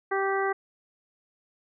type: harmonic tone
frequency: 390 Hz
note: G4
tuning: 9 cents flat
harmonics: 1 / 2 / 3 / 4 / 5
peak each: -27 / -30 / -32 / -33 / -34 dBFS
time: 0.11-0.53 s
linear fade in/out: 10 ms
effects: none